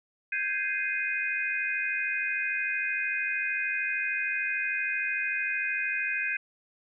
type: chord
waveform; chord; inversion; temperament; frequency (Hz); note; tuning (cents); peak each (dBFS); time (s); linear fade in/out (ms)
sine; Ab major seventh; third; equal; 1568 / 1661.2 / 2093 / 2489; G6 / Ab6 / C7 / Eb7; 0 / 0 / 0 / 0; -33 / -35 / -35 / -30; 0.32-6.37; 5
effects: none